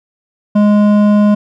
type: tone with hard clipping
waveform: sine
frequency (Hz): 207.7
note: G#3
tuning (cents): 0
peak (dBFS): -8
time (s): 0.55-1.35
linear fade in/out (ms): 10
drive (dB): 10
effects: none